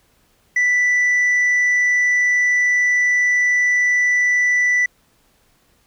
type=tone with tanh clipping; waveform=sine; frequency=1975.5 Hz; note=B6; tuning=in tune; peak=-14 dBFS; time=0.56-4.86 s; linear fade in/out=5 ms; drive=2 dB; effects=pink hiss -59 dBFS RMS until 5.86 s